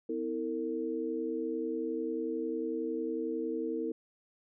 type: tone cluster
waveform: sine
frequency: 252.3 / 323.4 / 454.2 Hz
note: B3 / E4 / A#4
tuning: +37 / -33 / -45 cents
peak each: -39 / -35 / -35 dBFS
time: 0.09-3.92 s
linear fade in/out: 5 ms
effects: none